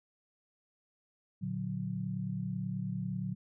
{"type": "chord", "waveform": "sine", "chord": "Bb augmented", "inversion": "none", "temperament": "equal", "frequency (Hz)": [116.54, 146.83, 185], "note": ["Bb2", "D3", "F#3"], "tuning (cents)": [0, 0, 0], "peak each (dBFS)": [-39, -39, -36], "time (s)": [1.41, 3.35], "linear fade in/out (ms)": 20, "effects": []}